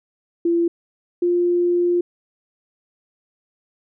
sine tone pair in turn, 340 / 350.6 Hz, F4 / F4, -46 / +7 cents, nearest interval minor second, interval 53 cents, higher second, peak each -15 dBFS, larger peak neither, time 0.45-0.68 / 1.22-2.01 s, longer second, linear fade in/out 5 ms, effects none

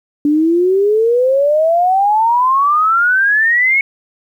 sine exponential sweep, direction up, 288.7 to 2217 Hz, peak -9 dBFS, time 0.25-3.81 s, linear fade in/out 2 ms, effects 8-bit

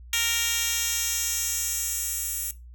10% pulse tone with high-pass filter sweep, 464.6 Hz, A#4, 6 cents flat, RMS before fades -27 dBFS, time 0.13-2.51 s, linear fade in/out 2 ms, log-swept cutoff 3300 to 9800 Hz, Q 1.2, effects noise-tail reverb RT60 0.2 s tail -17 dB re dry + added 60 Hz sine -42 dBFS peak until 2.74 s

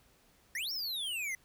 square exponential two-way sweep, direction up then down, 1760 to 5588 to 1993 Hz, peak -35 dBFS, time 0.55-1.35 s, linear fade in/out 2 ms, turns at 0.72 s, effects pink hiss -66 dBFS RMS until 1.44 s

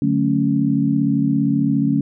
sine chord, D major seventh, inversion none, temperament equal, 146.83 / 185 / 220 / 277.2 Hz, D3 / F#3 / A3 / C#4, 0 / 0 / 0 / 0 cents, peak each -21 / -24 / -20 / -18 dBFS, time 0.02-2.01 s, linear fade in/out 2 ms, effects none

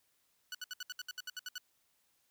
15% pulse tone bursts, 1480 Hz, F#6, in tune, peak -33 dBFS, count 12, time 0.52-1.581 s, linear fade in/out 2 ms, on 27 ms, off 67 ms, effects white hiss -75 dBFS RMS until 2.3 s

